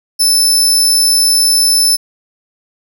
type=tone; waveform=25% pulse; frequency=5274 Hz; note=E8; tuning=in tune; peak=-3 dBFS; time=0.19-1.97 s; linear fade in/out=20 ms; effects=none